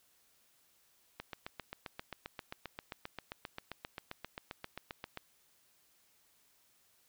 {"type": "click train", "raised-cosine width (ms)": 0.3, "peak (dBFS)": -25, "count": 31, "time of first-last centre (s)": [1.2, 5.174], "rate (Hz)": 7.55, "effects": ["white hiss -70 dBFS RMS until 7.08 s"]}